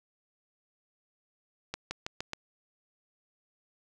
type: accelerating click train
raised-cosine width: 0.2 ms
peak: -17 dBFS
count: 5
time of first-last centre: 1.74-2.334 s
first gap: 170 ms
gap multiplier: 0.91
effects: none